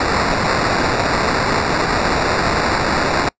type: noise with sample-and-hold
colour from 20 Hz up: white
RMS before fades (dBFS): -17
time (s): 0-3.29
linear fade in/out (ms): 5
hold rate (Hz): 3150
effects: noise-tail reverb RT60 0.1 s tail -26 dB re dry + resampled to 16000 Hz